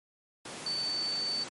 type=tone in noise; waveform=sine; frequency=4531 Hz; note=C#8; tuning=37 cents sharp; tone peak=-30 dBFS; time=0.66-1.44 s; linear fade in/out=5 ms; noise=pink; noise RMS=-41 dBFS; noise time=0.45-1.49 s; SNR=+8 dB; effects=high-pass 200 Hz 12 dB/octave + MP3 48 kbps